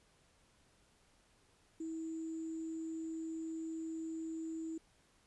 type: tone with sample-and-hold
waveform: sine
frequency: 322.9 Hz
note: E4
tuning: 36 cents flat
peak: -39 dBFS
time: 1.8-4.78 s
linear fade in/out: 5 ms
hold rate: 7350 Hz
effects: pink hiss -70 dBFS RMS until 5.26 s + resampled to 24000 Hz